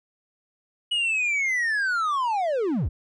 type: linear sweep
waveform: triangle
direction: down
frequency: 2934 to 45.22 Hz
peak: -20 dBFS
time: 0.91-2.89 s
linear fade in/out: 10 ms
effects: resampled to 22050 Hz